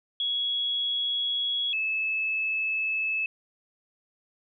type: tone pair in turn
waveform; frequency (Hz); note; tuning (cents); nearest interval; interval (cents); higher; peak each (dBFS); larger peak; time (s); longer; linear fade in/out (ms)
sine; 3341 / 2606; G#7 / E7; +10 / -20; major third; 430; first; -25 / -25; neither; 0.2-1.73 / 1.73-3.26; neither; 2
effects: none